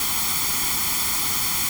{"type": "noise with comb filter", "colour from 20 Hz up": "white", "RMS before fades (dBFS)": -23, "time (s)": [0, 1.69], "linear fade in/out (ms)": 2, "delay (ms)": 0.9, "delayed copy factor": 0.75, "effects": []}